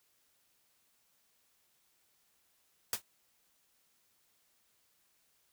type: noise with exponential decay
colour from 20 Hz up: white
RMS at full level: -28 dBFS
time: 2.93-3.02 s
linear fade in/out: 2 ms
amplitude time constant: 19 ms
effects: white hiss -73 dBFS RMS until 5.52 s